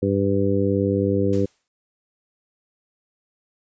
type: harmonic tone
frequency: 98.9 Hz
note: G2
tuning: 16 cents sharp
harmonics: 1 / 2 / 3 / 4 / 5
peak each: -24 / -24 / -24 / -24 / -24 dBFS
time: 0.02-1.46 s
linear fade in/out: 10 ms
type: noise with exponential decay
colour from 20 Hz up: white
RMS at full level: -39 dBFS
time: 1.33-1.68 s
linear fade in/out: 0 ms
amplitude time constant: 76 ms
effects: resampled to 16000 Hz